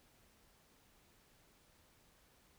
silence, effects pink hiss -69 dBFS RMS until 2.58 s

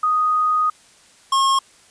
sine / square tone pair in turn, 1244.5 / 1081.3 Hz, D#6 / C#6, 0 / -43 cents, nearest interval major second, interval 243 cents, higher first, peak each -15 dBFS, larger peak neither, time 0.03-0.7 / 1.32-1.59 s, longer first, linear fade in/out 5 ms, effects white hiss -51 dBFS RMS until 1.9 s + resampled to 22050 Hz

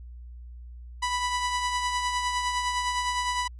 sawtooth tone with tremolo, 987.8 Hz, B5, in tune, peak -20 dBFS, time 1.02-3.48 s, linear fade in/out 10 ms, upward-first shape triangle, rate 9.8 Hz, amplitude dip 45%, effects added 60 Hz sine -40 dBFS peak until 3.59 s + resampled to 22050 Hz

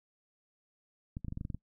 clicks, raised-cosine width 5 ms, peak -26 dBFS, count 9, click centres 1.169 / 1.247 / 1.283 / 1.324 / 1.374 / 1.411 / 1.451 / 1.502 / 1.546 s, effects noise-tail reverb RT60 0.1 s tail -22 dB re dry

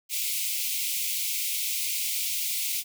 white high-pass noise, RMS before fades -29 dBFS, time 0.09-2.84 s, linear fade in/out 50 ms, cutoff 2100 Hz, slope 96 dB/octave, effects none

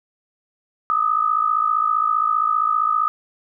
sine tone pair together, 1217 / 1272.2 Hz, D#6 / D#6, -39 / +38 cents, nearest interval minor second, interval 77 cents, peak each -19 dBFS, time 0.9-3.08 s, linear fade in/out 0 ms, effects none

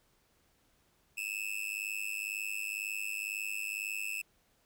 45% pulse tone with amplitude modulation, 2612 Hz, E7, 17 cents flat, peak -31 dBFS, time 1.17-4.22 s, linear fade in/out 10 ms, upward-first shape sine, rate 102 Hz, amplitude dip 100%, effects pink hiss -71 dBFS RMS until 4.65 s

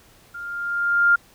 sine tone with level ramp, 1401 Hz, F6, 5 cents sharp, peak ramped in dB -32 to -11 dBFS, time 0.34-1.16 s, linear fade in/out 10 ms, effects pink hiss -53 dBFS RMS until 1.34 s

